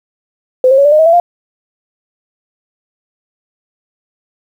sine tone with pitch steps, 512 / 535.3 / 559.6 / 585.1 / 611.7 / 639.5 / 668.6 / 699 Hz, C5 / C5 / C#5 / D5 / D#5 / D#5 / E5 / F5, -38 / +39 / +16 / -7 / -30 / +47 / +24 / +1 cents, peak -4 dBFS, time 0.64-1.2 s, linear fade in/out 2 ms, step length 70 ms, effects 7-bit

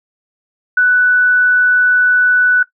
sine tone, 1487 Hz, F#6, 8 cents sharp, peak -7 dBFS, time 0.77-2.63 s, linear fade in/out 5 ms, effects noise-tail reverb RT60 0.1 s tail -18 dB re dry

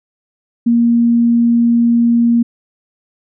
sine tone, 235 Hz, A#3, 14 cents sharp, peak -8 dBFS, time 0.66-2.43 s, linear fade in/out 10 ms, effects none

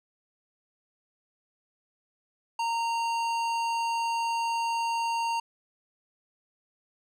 sine tone with hard clipping, 924 Hz, A#5, 16 cents flat, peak -28 dBFS, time 2.59-5.4 s, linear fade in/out 5 ms, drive 14 dB, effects none

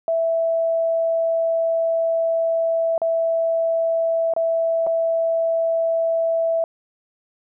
sine tone with dropouts, 659.3 Hz, E5, in tune, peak -17 dBFS, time 0.08-6.64 s, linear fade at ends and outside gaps 1 ms, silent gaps 2.979-3.017 / 4.337-4.364 / 4.866-4.87 s, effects none

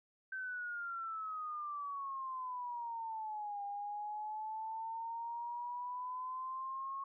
sine exponential two-way sweep, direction down then up, 1549 to 805 to 1094 Hz, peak -39 dBFS, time 0.32-7.04 s, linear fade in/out 5 ms, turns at 3.63 s, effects none

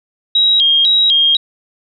sine tone with vibrato, 3520 Hz, A7, in tune, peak -8 dBFS, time 0.35-1.37 s, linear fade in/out 5 ms, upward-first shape square, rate 2 Hz, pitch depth 150 cents each way, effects none

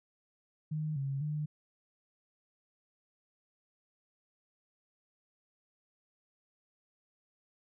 sine tone with pitch steps, 154.1 / 137.3 / 150.7 Hz, D#3 / C#3 / D3, -16 / -16 / +45 cents, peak -32 dBFS, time 0.71-1.46 s, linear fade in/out 10 ms, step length 250 ms, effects none

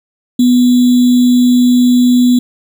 sine tone with sample-and-hold, 246.9 Hz, B3, in tune, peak -5 dBFS, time 0.39-2.39 s, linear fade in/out 5 ms, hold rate 3675 Hz, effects none

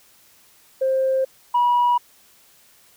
sine tone pair in turn, 528 / 969.5 Hz, C5 / B5, +16 / -32 cents, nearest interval major seventh, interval 1052 cents, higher second, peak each -16 / -13 dBFS, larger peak second, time 0.81-1.25 / 1.54-1.98 s, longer neither, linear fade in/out 10 ms, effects tanh soft clip ceiling -12 dBFS + white hiss -54 dBFS RMS until 2.96 s

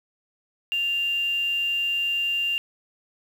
sine tone with quantisation, 2789 Hz, F7, 3 cents flat, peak -22 dBFS, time 0.72-2.58 s, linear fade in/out 0 ms, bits 7, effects none

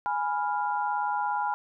sine chord, F diminished, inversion first, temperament equal, 830.6 / 987.8 / 1396.9 Hz, Ab5 / Cb6 / F6, 0 / 0 / 0 cents, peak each -28 / -30 / -34 dBFS, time 0.06-1.54 s, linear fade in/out 0 ms, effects none

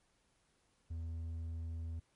sine tone with hard clipping, 82.2 Hz, E2, 4 cents flat, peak -40 dBFS, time 0.9-2 s, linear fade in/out 10 ms, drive 3 dB, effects pink hiss -75 dBFS RMS until 2.15 s + MP3 48 kbps

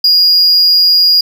triangle tone, 4863 Hz, D#8, 40 cents flat, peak -4 dBFS, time 0.04-1.21 s, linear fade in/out 5 ms, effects none

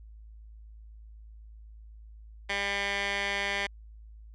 15% pulse tone with band-pass filter, 199.8 Hz, G3, 33 cents sharp, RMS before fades -31 dBFS, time 2.49-3.67 s, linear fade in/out 10 ms, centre 2300 Hz, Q 1.8, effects added 54 Hz sine -46 dBFS peak until 4.34 s + resampled to 24000 Hz

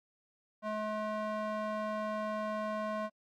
square tone with band-pass filter, 214 Hz, A3, 48 cents flat, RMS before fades -36 dBFS, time 0.62-3.1 s, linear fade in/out 50 ms, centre 870 Hz, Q 1.7, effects AAC 64 kbps

